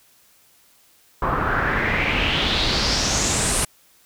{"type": "noise with low-pass filter sweep", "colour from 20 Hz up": "pink", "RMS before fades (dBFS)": -21, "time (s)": [1.22, 3.65], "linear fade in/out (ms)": 5, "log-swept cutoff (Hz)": [1100, 10000], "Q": 4, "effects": ["white hiss -56 dBFS RMS until 4.05 s"]}